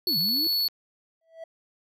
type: linear two-way sweep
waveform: sine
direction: down then up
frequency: 392 to 146.83 to 339 Hz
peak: -32 dBFS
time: 0.07-0.47 s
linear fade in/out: 0 ms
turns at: 0.18 s
type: tone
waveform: square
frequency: 4416 Hz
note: C#8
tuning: 7 cents flat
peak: -23 dBFS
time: 0.07-0.68 s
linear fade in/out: 2 ms
type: click train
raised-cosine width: 0.2 ms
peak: -32 dBFS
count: 8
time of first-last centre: 0.13-0.686 s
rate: 12.6 Hz
type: tone with exponential growth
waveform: triangle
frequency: 654 Hz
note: E5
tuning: 14 cents flat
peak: -32 dBFS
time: 1.21-1.44 s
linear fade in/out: 5 ms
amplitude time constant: 48 ms
effects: none